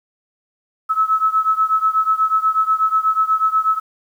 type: beating tone pair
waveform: sine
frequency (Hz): 1294 / 1302.2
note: E6 / E6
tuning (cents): -32 / -22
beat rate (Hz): 8.2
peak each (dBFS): -16 / -18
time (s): 0.89-3.8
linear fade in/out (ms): 20
effects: 8-bit